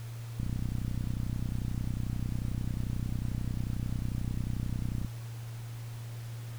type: click train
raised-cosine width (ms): 5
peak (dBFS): -21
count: 146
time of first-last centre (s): 0.4-5.047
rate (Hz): 31.2
effects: added 116 Hz sine -38 dBFS peak until 6.58 s + pink hiss -52 dBFS RMS until 6.58 s